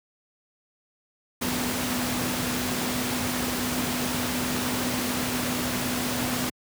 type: tone in noise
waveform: sine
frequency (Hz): 248.1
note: B3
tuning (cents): +8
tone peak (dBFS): -30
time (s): 1.41-6.5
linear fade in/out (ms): 10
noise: pink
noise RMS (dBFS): -28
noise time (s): 1.41-6.5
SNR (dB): -5
effects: high-pass 100 Hz 12 dB/octave